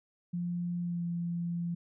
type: tone with pitch glide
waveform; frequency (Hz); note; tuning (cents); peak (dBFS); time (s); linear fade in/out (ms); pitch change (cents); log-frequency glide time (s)
sine; 174.61 to 171.61; F3 to F3; 0 to -30; -31; 0.33-1.75; 10; -30; 0.81-1.04
effects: none